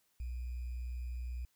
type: tone with sample-and-hold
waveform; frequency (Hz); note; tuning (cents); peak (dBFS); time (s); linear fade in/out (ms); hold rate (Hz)
sine; 61.2; B1; -15; -37; 0.2-1.45; 0; 2450
effects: white hiss -75 dBFS RMS until 1.55 s